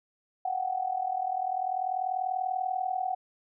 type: tone with amplitude modulation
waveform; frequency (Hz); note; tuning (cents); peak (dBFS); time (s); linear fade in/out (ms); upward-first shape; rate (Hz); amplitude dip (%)
sine; 746; F#5; +14; -24; 0.45-3.15; 5; sine; 40.3; 80
effects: none